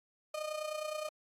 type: tone with amplitude modulation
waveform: 35% pulse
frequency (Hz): 613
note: D#5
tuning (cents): -26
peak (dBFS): -32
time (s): 0.34-1.09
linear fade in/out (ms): 5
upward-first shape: sine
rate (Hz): 29.6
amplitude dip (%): 65
effects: low-pass 12000 Hz 12 dB/octave + AAC 64 kbps

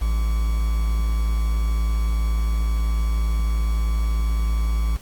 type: tone with quantisation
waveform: triangle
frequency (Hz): 55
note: A1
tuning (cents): 0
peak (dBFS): -16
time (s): 0.01-4.97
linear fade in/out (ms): 10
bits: 6
effects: pink hiss -47 dBFS RMS until 5.01 s + Opus 48 kbps

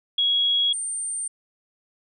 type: tone pair in turn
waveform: sine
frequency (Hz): 3322 / 8869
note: G#7 / C#9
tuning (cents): 0 / 0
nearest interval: octave + perfect fourth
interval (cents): 1700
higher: second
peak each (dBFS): -18 / -26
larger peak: first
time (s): 0.18-0.73 / 0.73-1.28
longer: neither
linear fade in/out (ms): 5
effects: none

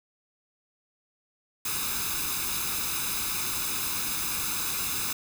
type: noise with comb filter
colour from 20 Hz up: white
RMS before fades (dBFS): -30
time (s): 1.65-5.13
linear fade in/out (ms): 5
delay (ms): 0.79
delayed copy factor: +0.7
effects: none

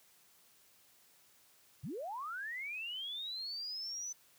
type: linear sweep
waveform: sine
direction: up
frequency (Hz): 98.4 to 6070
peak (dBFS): -39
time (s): 1.83-4.13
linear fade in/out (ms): 10
effects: white hiss -66 dBFS RMS until 4.38 s + high-pass 60 Hz 12 dB/octave

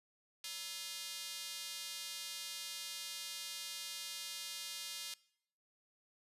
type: tone with high-pass filter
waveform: square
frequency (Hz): 190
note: F#3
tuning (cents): +46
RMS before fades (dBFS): -45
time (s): 0.44-5.14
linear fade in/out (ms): 2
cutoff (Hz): 3600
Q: 1.2
effects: noise-tail reverb RT60 0.7 s tail -22 dB re dry + resampled to 32000 Hz

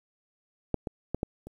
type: clicks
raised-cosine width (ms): 2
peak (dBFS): -12 / -19 / -15 / -15 / -29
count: 5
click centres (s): 0.743 / 0.872 / 1.146 / 1.231 / 1.47
effects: 9-bit

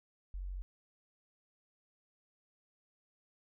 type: tone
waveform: sine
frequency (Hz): 46.25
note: F#1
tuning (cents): 0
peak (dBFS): -38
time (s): 0.34-0.62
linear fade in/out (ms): 0
effects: none

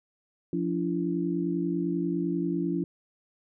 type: tone cluster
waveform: sine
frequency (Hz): 174.7 / 287.3 / 337.4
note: F3 / D4 / E4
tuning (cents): +1 / -38 / +40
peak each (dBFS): -30 / -30 / -30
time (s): 0.53-2.84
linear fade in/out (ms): 2
effects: none

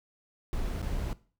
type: noise with dropouts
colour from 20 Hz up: brown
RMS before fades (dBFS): -32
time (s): 0.53-1.13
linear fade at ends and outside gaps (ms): 0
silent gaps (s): 0.818-0.827
effects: noise-tail reverb RT60 0.4 s tail -19 dB re dry

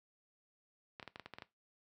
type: clicks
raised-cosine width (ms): 0.3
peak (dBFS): -30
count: 9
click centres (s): 0.998 / 1.028 / 1.077 / 1.159 / 1.197 / 1.26 / 1.337 / 1.385 / 1.422
effects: noise-tail reverb RT60 0.2 s tail -17 dB re dry + high-pass 80 Hz 12 dB/octave

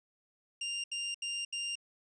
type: tone bursts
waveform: sawtooth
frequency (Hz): 2794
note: F7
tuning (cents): 0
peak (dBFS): -31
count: 4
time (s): 0.61-1.755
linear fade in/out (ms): 5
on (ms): 230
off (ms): 75
effects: resampled to 22050 Hz

